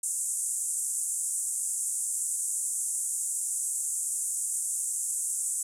white band-pass noise, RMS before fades -31 dBFS, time 0.03-5.63 s, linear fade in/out 5 ms, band 7400 to 9700 Hz, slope 48 dB/octave, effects none

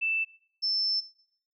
sine tone pair in turn, 2650 / 5300 Hz, E7 / E8, +9 / +9 cents, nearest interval octave, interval 1200 cents, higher second, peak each -25 dBFS, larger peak neither, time 0.01-0.25 / 0.62-1.01 s, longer second, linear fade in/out 20 ms, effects noise-tail reverb RT60 0.7 s tail -20 dB re dry

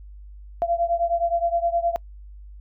sine beating tone pair, 680 / 689.6 Hz, F5 / F5, -46 / -22 cents, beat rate 9.6 Hz, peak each -22 / -24 dBFS, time 0.62-1.96 s, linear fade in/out 0 ms, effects noise-tail reverb RT60 0.1 s tail -25 dB re dry + added 50 Hz sine -39 dBFS peak until 2.6 s

